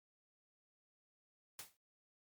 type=noise with exponential decay; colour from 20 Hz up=white; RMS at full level=-45 dBFS; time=1.59-1.77 s; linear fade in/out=1 ms; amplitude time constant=38 ms; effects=MP3 96 kbps